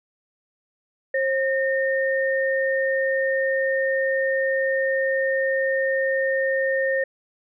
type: tone pair together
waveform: sine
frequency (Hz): 535 / 1831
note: C5 / A#6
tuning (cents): +38 / -32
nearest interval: octave + major sixth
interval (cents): 2130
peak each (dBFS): -21 / -24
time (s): 1.14-7.04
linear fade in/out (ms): 5
effects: none